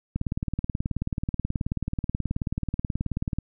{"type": "click train", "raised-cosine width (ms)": 5, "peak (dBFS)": -14, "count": 61, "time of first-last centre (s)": [0.16, 3.386], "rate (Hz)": 18.6, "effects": []}